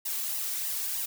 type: noise with flanger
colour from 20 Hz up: blue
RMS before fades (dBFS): -32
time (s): 0.05-1.06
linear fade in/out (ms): 10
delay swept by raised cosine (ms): 1 to 2.7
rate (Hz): 3.2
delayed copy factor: +0.85
effects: none